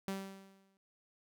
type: tone with exponential decay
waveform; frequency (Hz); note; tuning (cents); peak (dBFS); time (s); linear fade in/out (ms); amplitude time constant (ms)
sawtooth; 194; G3; -18; -31; 0.08-0.77; 0; 150
effects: none